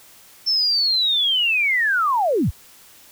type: linear sweep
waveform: sine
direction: down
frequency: 5390 to 41.2 Hz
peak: -16 dBFS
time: 0.46-2.51 s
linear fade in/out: 20 ms
effects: white hiss -48 dBFS RMS until 3.11 s